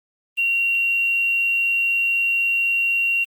sine tone with quantisation, 2752 Hz, F7, 26 cents flat, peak -17 dBFS, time 0.37-3.25 s, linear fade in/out 20 ms, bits 7, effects Opus 32 kbps

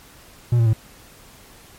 triangle tone with pitch steps, 120 / 115.18 / 110.55 Hz, B2 / A#2 / A2, -49 / -20 / +9 cents, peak -11 dBFS, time 0.52-0.733 s, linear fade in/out 5 ms, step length 71 ms, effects pink hiss -47 dBFS RMS until 1.78 s + MP3 64 kbps

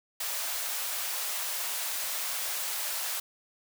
white high-pass noise, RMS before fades -33 dBFS, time 0.2-3.2 s, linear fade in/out 5 ms, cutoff 550 Hz, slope 24 dB/octave, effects none

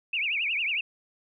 sine tone with vibrato, 2506 Hz, D#7, 12 cents sharp, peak -25 dBFS, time 0.13-0.81 s, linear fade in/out 5 ms, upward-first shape triangle, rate 11 Hz, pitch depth 260 cents each way, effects none

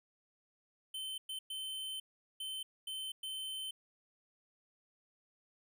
square tone bursts at uneven times, 3078 Hz, G7, 32 cents flat, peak -40 dBFS, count 6, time 0.94-1.18 / 1.29-1.39 / 1.5-2 / 2.4-2.63 / 2.87-3.12 / 3.23-3.71 s, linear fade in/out 5 ms, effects none

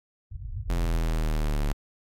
white low-pass noise, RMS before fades -35 dBFS, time 0.31-0.99 s, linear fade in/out 10 ms, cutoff 110 Hz, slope 48 dB/octave
square linear sweep, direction down, 43.15 to 35.73 Hz, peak -24 dBFS, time 0.69-1.73 s, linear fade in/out 10 ms
effects AAC 48 kbps

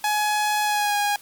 sawtooth tone with pitch glide, 842 to 821.3 Hz, G#5 to G#5, +24 to -20 cents, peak -16 dBFS, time 0.04-1.16 s, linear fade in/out 2 ms, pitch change -44 cents, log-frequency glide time 0.63-0.96 s, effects white hiss -48 dBFS RMS until 1.21 s + MP3 96 kbps

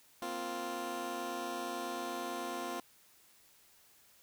15% pulse chord, Bb suspended second, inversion none, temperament just, 233.1 / 262.2 / 349.6 Hz, Bb3 / C4 / F4, 0 / +4 / +2 cents, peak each -40 / -37 / -34 dBFS, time 0.22-2.8 s, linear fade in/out 2 ms, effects white hiss -64 dBFS RMS until 4.22 s

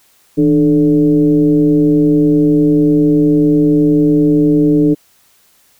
sine tone with frequency modulation, 298.2 Hz, D4, 27 cents sharp, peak -7 dBFS, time 0.37-4.95 s, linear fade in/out 20 ms, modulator 138 Hz, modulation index 0.82, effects white hiss -52 dBFS RMS until 5.79 s

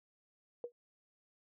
sine tone with exponential decay, 480.4 Hz, B4, 48 cents flat, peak -34 dBFS, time 0.64-0.72 s, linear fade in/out 1 ms, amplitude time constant 17 ms, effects none

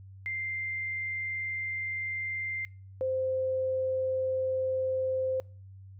sine tone pair in turn, 2093 / 521 Hz, C7 / C5, 0 / -7 cents, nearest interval 2 octaves, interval 2407 cents, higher first, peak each -31 / -27 dBFS, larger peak second, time 0.26-2.65 / 3.01-5.4 s, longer neither, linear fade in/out 0 ms, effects noise-tail reverb RT60 0.4 s tail -26 dB re dry + added 96 Hz sine -46 dBFS peak until 5.99 s

